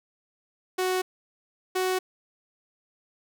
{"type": "tone pair in turn", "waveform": "sawtooth", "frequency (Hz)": [370, 371.5], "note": ["F#4", "F#4"], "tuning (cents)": [0, 7], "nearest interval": "unison", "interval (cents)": 7, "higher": "second", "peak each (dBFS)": -20, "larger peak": "neither", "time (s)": [[0.78, 1.02], [1.75, 1.99]], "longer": "neither", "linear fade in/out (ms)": 10, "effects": []}